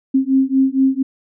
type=beating tone pair; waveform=sine; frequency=264.4 / 268.7 Hz; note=C4 / C4; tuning=+18 / +46 cents; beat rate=4.3 Hz; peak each=-15 dBFS; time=0.14-1.03 s; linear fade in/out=10 ms; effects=none